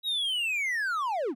triangle linear sweep, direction down, 3874 to 207.7 Hz, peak -25 dBFS, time 0.03-1.35 s, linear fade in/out 50 ms, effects none

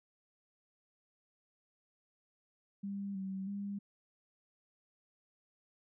sine tone with pitch steps, 199.1 / 191.7 / 200.8 Hz, G3 / G3 / G3, +27 / -38 / +42 cents, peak -37 dBFS, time 2.83-3.79 s, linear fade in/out 10 ms, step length 320 ms, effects none

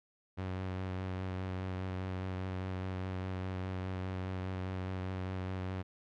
sawtooth tone with vibrato, 93.2 Hz, F#2, 13 cents sharp, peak -32 dBFS, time 0.37-5.83 s, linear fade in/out 20 ms, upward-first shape sine, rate 4.9 Hz, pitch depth 18 cents each way, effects low-pass 3000 Hz 12 dB/octave

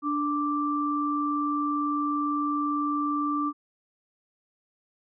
sine tone pair together, 293.7 / 1173.7 Hz, D4 / D6, 0 / -1 cents, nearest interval 2 octaves, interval 2399 cents, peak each -27 dBFS, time 0.02-3.53 s, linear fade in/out 50 ms, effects none

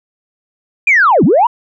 sine linear two-way sweep, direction down then up, 2470 to 137.4 to 1002 Hz, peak -5 dBFS, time 0.87-1.47 s, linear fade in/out 5 ms, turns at 1.24 s, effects tanh soft clip ceiling -1 dBFS

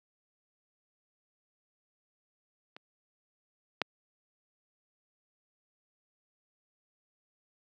clicks, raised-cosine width 0.3 ms, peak -30 / -11 dBFS, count 2, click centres 2.765 / 3.817 s, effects high-pass 200 Hz 12 dB/octave

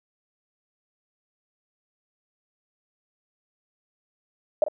sine tone with echo, 608 Hz, D#5, 40 cents flat, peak -15 dBFS, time 4.62-4.64 s, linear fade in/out 2 ms, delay 44 ms, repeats 1, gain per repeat -11 dB, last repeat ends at 4.684 s, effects none

